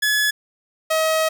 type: tone pair in turn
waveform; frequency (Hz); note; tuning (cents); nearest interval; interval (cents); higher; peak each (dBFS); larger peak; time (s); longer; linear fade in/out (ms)
sawtooth; 1703 / 636.1; G#6 / D#5; +43 / +38; octave + perfect fourth; 1705; first; -13; neither; 0.02-0.31 / 0.9-1.29; second; 10
effects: none